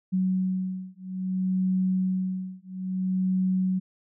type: beating tone pair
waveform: sine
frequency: 186.1 / 186.7 Hz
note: F#3 / F#3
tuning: +10 / +16 cents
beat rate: 0.6 Hz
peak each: -27 dBFS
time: 0.12-3.8 s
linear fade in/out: 20 ms
effects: none